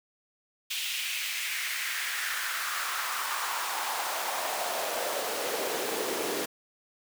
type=noise with high-pass filter sweep; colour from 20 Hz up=pink; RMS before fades=-32 dBFS; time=0.7-6.46 s; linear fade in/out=10 ms; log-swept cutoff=2900 to 340 Hz; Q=2.6; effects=none